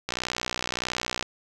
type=click train; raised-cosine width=0.2 ms; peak=-10 dBFS; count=71; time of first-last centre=0.09-1.226 s; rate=61.6 Hz; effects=none